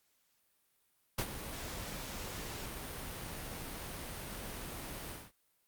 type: noise with ADSR envelope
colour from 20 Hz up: pink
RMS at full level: -32 dBFS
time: 1.18-5.32 s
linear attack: 8 ms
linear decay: 67 ms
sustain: -11 dB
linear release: 210 ms
effects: white hiss -75 dBFS RMS until 5.67 s + Opus 48 kbps